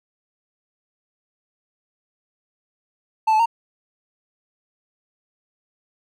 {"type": "tone with pitch steps", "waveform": "triangle", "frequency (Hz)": [880, 867, 922], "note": ["A5", "A5", "A#5"], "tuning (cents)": [0, -26, -19], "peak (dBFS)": -12, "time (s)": [3.27, 3.459], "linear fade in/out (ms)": 10, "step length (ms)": 63, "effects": []}